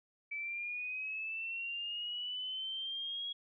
sine linear sweep, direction up, 2299 to 3322 Hz, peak -37 dBFS, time 0.31-3.33 s, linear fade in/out 10 ms, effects none

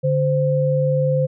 sine tone pair together, 145.4 / 518.6 Hz, D3 / C5, -17 / -15 cents, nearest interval octave + minor seventh, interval 2202 cents, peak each -18 dBFS, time 0.03-1.27 s, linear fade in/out 20 ms, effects none

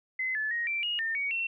sine tone with pitch steps, 2045 / 1732 / 1876 / 2347 / 2872 / 1810 / 2246 / 2712 Hz, C7 / A6 / A#6 / D7 / F7 / A6 / C#7 / E7, -40 / -28 / +11 / -2 / +48 / +48 / +22 / +49 cents, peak -28 dBFS, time 0.19-1.47 s, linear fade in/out 5 ms, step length 160 ms, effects none

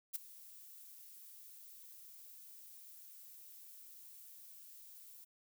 violet noise with ADSR envelope, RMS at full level -37 dBFS, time 0.13-5.25 s, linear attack 25 ms, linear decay 11 ms, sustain -19 dB, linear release 14 ms, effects none

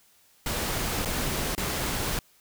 pink noise with dropouts, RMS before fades -29 dBFS, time 0.46-2.19 s, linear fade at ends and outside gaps 2 ms, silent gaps 1.05-1.056 / 1.551-1.578 s, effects white hiss -61 dBFS RMS until 2.4 s

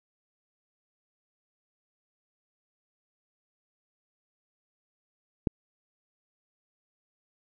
click, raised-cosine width 3 ms, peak -11 dBFS, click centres 5.472 s, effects none

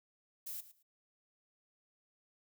violet noise with echo, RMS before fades -43 dBFS, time 0.46-0.61 s, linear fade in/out 10 ms, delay 110 ms, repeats 2, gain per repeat -15 dB, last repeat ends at 0.83 s, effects none

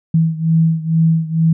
sine beating tone pair, 161.8 / 164 Hz, E3 / E3, -32 / -9 cents, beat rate 2.2 Hz, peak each -13 / -16 dBFS, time 0.14-1.53 s, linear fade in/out 5 ms, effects none

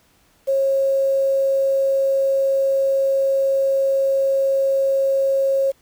sine tone with quantisation, 543 Hz, C#5, 36 cents flat, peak -15 dBFS, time 0.47-5.72 s, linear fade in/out 20 ms, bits 7, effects pink hiss -58 dBFS RMS until 5.81 s

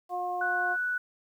harmonic tone, 357.9 Hz, F4, 42 cents sharp, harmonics 1 / 2 / 3, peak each -39 / -30 / -38 dBFS, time 0.09-0.77 s, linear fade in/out 50 ms
sine tone, 1480 Hz, F#6, in tune, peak -27 dBFS, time 0.41-0.98 s, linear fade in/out 5 ms
effects 10-bit

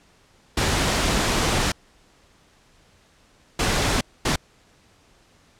pink noise bursts at uneven times, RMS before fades -21 dBFS, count 3, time 0.57-1.72 / 3.59-4.01 / 4.25-4.36 s, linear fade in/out 5 ms, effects pink hiss -57 dBFS RMS until 5.59 s + low-pass 8000 Hz 12 dB/octave

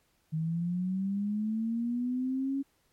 sine linear sweep, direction up, 155.56 to 277.2 Hz, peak -28 dBFS, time 0.32-2.63 s, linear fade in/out 20 ms, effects pink hiss -71 dBFS RMS until 2.92 s + MP3 64 kbps

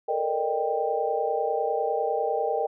sine tone cluster, 437.7 / 467.7 / 577 / 617 / 788 Hz, A4 / A#4 / D5 / D#5 / G5, -9 / +6 / -31 / -15 / +9 cents, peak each -32 / -28 / -35 / -30 / -28 dBFS, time 0.08-2.67 s, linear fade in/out 10 ms, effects none

